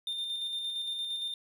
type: tone with tremolo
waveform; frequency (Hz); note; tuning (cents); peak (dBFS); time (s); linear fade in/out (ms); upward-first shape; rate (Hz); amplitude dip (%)
triangle; 3612; A7; +45; -30; 0.07-1.34; 2; square; 8.7; 30
effects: none